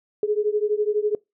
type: beating tone pair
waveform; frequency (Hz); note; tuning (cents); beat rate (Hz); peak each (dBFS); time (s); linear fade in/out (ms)
sine; 415.3 / 427.3; G#4 / G#4; 0 / +49; 12; -22 / -23; 0.23-1.15; 2
effects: noise-tail reverb RT60 0.2 s tail -24 dB re dry